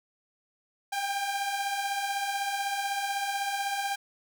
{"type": "beating tone pair", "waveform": "sawtooth", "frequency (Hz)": [784, 800], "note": ["G5", "G5"], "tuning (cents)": [0, 35], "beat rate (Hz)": 16, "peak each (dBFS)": [-32, -26], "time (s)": [0.92, 3.96], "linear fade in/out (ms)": 10, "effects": []}